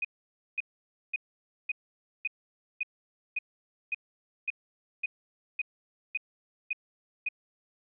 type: tone bursts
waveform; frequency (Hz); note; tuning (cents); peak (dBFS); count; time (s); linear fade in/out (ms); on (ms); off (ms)
sine; 2491; D#7; +1; -27; 14; 0.02-7.288; 5; 27; 530
effects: none